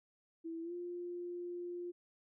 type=tone with pitch glide; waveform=sine; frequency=329.6 to 351.2 Hz; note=E4 to F4; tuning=0 to +10 cents; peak=-40 dBFS; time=0.44-1.92 s; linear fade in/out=20 ms; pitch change=+110 cents; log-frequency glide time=0.62-0.73 s; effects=none